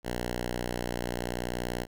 5% pulse tone, 60.4 Hz, B1, 38 cents flat, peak -20 dBFS, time 0.03-1.87 s, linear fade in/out 50 ms, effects none

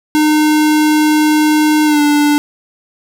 square tone with pitch glide, 305 to 293.9 Hz, D#4 to D4, -34 to +1 cents, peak -9 dBFS, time 0.15-2.38 s, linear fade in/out 0 ms, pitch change -65 cents, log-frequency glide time 1.85-2.01 s, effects none

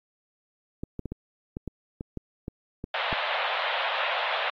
clicks, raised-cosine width 3 ms, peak -20 dBFS, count 11, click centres 0.835 / 0.993 / 1.057 / 1.12 / 1.569 / 1.677 / 2.009 / 2.173 / 2.481 / 2.841 / 3.128 s
pink band-pass noise, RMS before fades -29 dBFS, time 2.94-4.5 s, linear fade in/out 2 ms, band 570 to 3700 Hz, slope 48 dB/octave
effects AAC 32 kbps

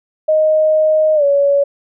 sine tone with pitch glide, 622.3 to 564.1 Hz, D#5 to C#5, 0 to +30 cents, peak -9 dBFS, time 0.28-1.64 s, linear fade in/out 10 ms, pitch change -170 cents, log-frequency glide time 1.15-1.24 s, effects none

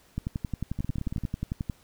two click trains, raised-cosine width 5 ms, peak -20 / -17 dBFS, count 9 / 18, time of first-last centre 0.79-1.237 / 0.18-1.698 s, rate 17.9 / 11.2 Hz, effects pink hiss -60 dBFS RMS until 1.83 s

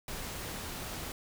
pink noise, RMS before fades -40 dBFS, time 0.08-1.12 s, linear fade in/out 2 ms, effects none

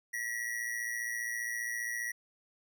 square tone with amplitude modulation, 1923 Hz, B6, 47 cents flat, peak -32 dBFS, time 0.13-2.12 s, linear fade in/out 10 ms, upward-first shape sine, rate 115 Hz, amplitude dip 60%, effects none

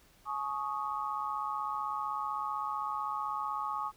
sine chord, Ab suspended fourth, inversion none, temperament equal with one note detuned, 848.1 / 1108.7 / 1244.5 Hz, Ab5 / Db6 / Eb6, +36 / 0 / 0 cents, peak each -38 / -36 / -37 dBFS, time 0.25-3.92 s, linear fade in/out 50 ms, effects pink hiss -63 dBFS RMS until 3.96 s

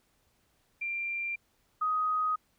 sine tone pair in turn, 2374 / 1253.2 Hz, D7 / D#6, +18 / +12 cents, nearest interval major seventh, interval 1106 cents, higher first, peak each -31 / -26 dBFS, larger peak second, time 0.81-1.36 / 1.81-2.36 s, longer neither, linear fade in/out 10 ms, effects pink hiss -71 dBFS RMS until 2.58 s

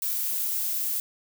violet noise with high-pass filter sweep, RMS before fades -28 dBFS, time 0.02-1 s, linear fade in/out 2 ms, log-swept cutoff 810 to 310 Hz, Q 1.7, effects none

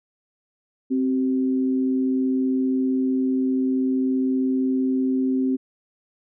sine tone pair together, 261.6 / 382.1 Hz, C4 / G4, 0 / -44 cents, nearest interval perfect fifth, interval 656 cents, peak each -19 / -29 dBFS, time 0.9-5.57 s, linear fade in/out 20 ms, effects none

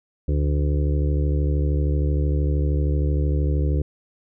harmonic tone, 73 Hz, D2, 10 cents flat, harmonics 1 / 2 / 4 / 5 / 6 / 7, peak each -19 / -25 / -31 / -33 / -35 / -36 dBFS, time 0.28-3.82 s, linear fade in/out 5 ms, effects none

